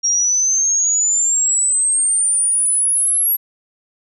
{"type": "exponential sweep", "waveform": "sine", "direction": "up", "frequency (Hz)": [5610, 11520], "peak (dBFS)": -13, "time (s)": [0.03, 3.37], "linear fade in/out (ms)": 20, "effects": []}